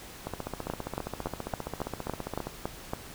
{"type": "two click trains", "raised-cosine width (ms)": 1, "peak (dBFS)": [-19, -16], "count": [34, 9], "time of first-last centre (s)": [[0.27, 2.47], [0.7, 2.935]], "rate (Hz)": [15, 3.58], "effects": ["pink hiss -46 dBFS RMS until 3.14 s"]}